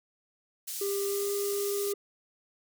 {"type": "high-pass noise", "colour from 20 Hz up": "pink", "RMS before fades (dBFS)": -37, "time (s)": [0.67, 1.93], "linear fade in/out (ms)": 10, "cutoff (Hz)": 6100, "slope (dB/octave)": 12}
{"type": "tone with pitch glide", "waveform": "triangle", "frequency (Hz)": [398.8, 403.7], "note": ["G4", "G#4"], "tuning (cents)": [30, -49], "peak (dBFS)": -27, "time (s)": [0.81, 1.94], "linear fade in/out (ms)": 5, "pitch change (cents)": 21, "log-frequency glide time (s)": [1.04, 1.27]}
{"effects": []}